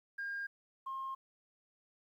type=tone pair in turn; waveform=sine; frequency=1612 / 1068.1 Hz; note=G6 / C6; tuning=+48 / +35 cents; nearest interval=perfect fifth; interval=713 cents; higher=first; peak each=-36 / -37 dBFS; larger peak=first; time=0.18-0.47 / 0.86-1.15 s; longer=neither; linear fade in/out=10 ms; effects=tanh soft clip ceiling -34 dBFS + 12-bit